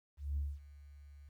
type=tone with ADSR envelope; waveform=sine; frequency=71.6 Hz; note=D2; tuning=43 cents flat; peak=-31 dBFS; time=0.17-1.29 s; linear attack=200 ms; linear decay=220 ms; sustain=-21 dB; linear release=6 ms; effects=tanh soft clip ceiling -29 dBFS + 12-bit